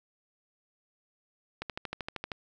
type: click train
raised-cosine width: 0.3 ms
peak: -19 dBFS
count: 10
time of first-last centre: 1.62-2.318 s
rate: 12.9 Hz
effects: none

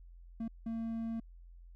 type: tone bursts at uneven times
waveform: triangle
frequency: 227 Hz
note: A#3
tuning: 46 cents flat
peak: -33 dBFS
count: 2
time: 0.4-0.48 / 0.66-1.2 s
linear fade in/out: 5 ms
effects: added 43 Hz sine -51 dBFS peak until 1.75 s

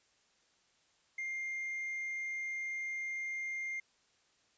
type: tone with hard clipping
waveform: sine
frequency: 2111 Hz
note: C7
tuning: 15 cents sharp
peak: -37 dBFS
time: 1.18-3.8 s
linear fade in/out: 5 ms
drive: 2 dB
effects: white hiss -71 dBFS RMS until 4.57 s + resampled to 16000 Hz

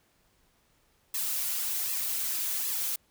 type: noise with flanger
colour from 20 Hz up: blue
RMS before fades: -31 dBFS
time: 1.14-2.96 s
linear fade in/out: 5 ms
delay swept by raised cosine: 1.3 to 6.4 ms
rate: 1.3 Hz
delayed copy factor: -0.9
effects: pink hiss -68 dBFS RMS until 3.1 s

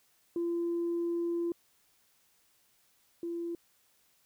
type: tone pair in turn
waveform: sine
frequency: 341.5 / 340.2 Hz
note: F4 / F4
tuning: -39 / -45 cents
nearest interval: unison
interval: 6 cents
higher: first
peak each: -28 / -33 dBFS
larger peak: first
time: 0.36-1.52 / 3.23-3.55 s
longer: first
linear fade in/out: 2 ms
effects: tanh soft clip ceiling -26 dBFS + white hiss -69 dBFS RMS until 4.25 s

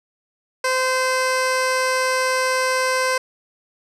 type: tone with low-pass filter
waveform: 15% pulse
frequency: 516 Hz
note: C5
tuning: 24 cents flat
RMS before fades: -20 dBFS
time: 0.64-3.18 s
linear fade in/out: 5 ms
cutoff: 8500 Hz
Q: 1.1
effects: none

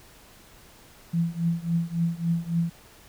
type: tone with tremolo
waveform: sine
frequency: 168.4 Hz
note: E3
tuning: 37 cents sharp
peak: -19 dBFS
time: 1.13-2.7 s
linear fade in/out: 10 ms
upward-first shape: triangle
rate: 3.6 Hz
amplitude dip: 95%
effects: pink hiss -52 dBFS RMS until 3.08 s

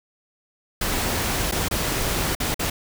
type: noise with dropouts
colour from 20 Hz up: pink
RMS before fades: -24 dBFS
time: 0.81-2.7 s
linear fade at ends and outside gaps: 5 ms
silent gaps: 1.514-1.521 / 1.685-1.71 / 2.351-2.401 / 2.544-2.593 s
effects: none

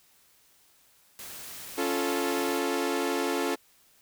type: noise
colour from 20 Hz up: white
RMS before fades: -42 dBFS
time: 1.19-2.59 s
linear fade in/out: 0 ms
type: chord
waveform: sawtooth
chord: Db augmented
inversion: none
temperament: equal with one note detuned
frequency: 277.2 / 349.2 / 438.7 Hz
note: Db4 / F4 / A4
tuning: 0 / 0 / -5 cents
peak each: -27 dBFS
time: 1.77-3.56 s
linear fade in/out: 20 ms
effects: white hiss -62 dBFS RMS until 4.01 s

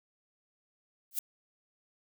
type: noise with exponential growth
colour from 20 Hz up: violet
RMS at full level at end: -26 dBFS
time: 1.11-1.19 s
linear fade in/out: 2 ms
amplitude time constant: 16 ms
effects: none

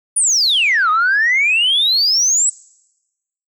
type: exponential two-way sweep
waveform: sine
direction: down then up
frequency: 9956 to 1224 to 8060 Hz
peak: -10 dBFS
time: 0.16-2.5 s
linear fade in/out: 10 ms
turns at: 0.9 s
effects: noise-tail reverb RT60 1.0 s tail -25 dB re dry + tanh soft clip ceiling -8 dBFS

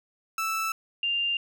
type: tone pair in turn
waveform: 30% pulse / sine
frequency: 1318.5 / 2794 Hz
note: E6 / F7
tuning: 0 / 0 cents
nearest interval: octave + minor second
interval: 1300 cents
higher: second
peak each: -24 / -24 dBFS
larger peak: neither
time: 0.38-0.72 / 1.03-1.37 s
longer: neither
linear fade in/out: 2 ms
effects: none

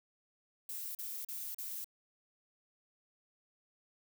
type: noise bursts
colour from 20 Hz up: violet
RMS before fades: -42 dBFS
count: 4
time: 0.69-1.844 s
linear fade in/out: 2 ms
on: 260 ms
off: 38 ms
effects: none

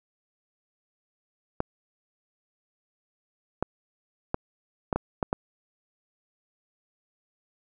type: clicks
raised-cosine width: 1 ms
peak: -11 dBFS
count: 7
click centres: 1.604 / 3.626 / 4.344 / 4.928 / 4.96 / 5.228 / 5.329 s
effects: none

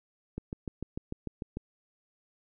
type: click train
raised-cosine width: 3 ms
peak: -22 dBFS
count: 9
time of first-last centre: 0.38-1.57 s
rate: 6.72 Hz
effects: none

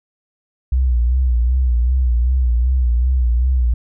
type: tone with vibrato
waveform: sine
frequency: 61.74 Hz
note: B1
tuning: in tune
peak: -12 dBFS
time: 0.72-3.74 s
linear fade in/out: 5 ms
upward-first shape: sine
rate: 2.6 Hz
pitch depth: 87 cents each way
effects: none

